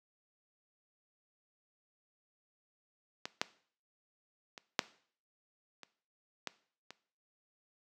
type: clicks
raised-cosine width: 0.2 ms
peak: -20 / -12 / -29 / -8 / -30 / -19 / -29 dBFS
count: 7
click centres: 3.255 / 3.415 / 4.578 / 4.792 / 5.833 / 6.473 / 6.906 s
effects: noise-tail reverb RT60 0.5 s tail -18 dB re dry + high-pass 200 Hz 12 dB/octave